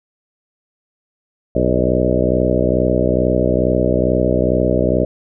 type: harmonic tone with a mistuned harmonic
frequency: 62.3 Hz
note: B1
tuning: 16 cents sharp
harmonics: 1 / 2 / 3 / 4 / 5 / 6 / 7 / 8 / 9 / 10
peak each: -22 / -22 / -22 / -22 / -22 / -22 / -22 / -22 / -22 / -22 dBFS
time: 1.55-5.05 s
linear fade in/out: 5 ms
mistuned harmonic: 9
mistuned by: +32 cents
effects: none